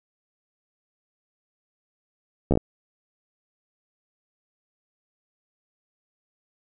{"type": "slowing click train", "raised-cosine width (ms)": 2, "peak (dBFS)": -7, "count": 5, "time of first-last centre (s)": [2.51, 2.574], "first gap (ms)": 13, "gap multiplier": 1.14, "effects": []}